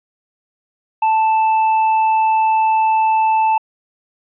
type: tone with hard clipping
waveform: sine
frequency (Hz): 880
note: A5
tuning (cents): 0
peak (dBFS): -13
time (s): 1.02-3.58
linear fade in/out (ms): 5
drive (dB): 4
effects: resampled to 8000 Hz